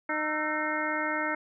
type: harmonic tone with a mistuned harmonic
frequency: 306.1 Hz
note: D#4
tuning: 28 cents flat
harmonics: 1 / 2 / 3 / 4 / 5 / 6 / 7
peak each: -35 / -35 / -35 / -35 / -35 / -35 / -35 dBFS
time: 0.09-1.35 s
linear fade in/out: 5 ms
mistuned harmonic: 4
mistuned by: +140 cents
effects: none